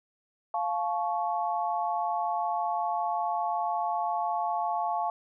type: chord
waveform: sine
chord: F augmented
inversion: none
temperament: equal with one note detuned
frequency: 698.5 / 863.9 / 1108.7 Hz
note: F5 / A5 / C#6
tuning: 0 / -32 / 0 cents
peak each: -30 / -30 / -34 dBFS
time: 0.54-5.1 s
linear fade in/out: 2 ms
effects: none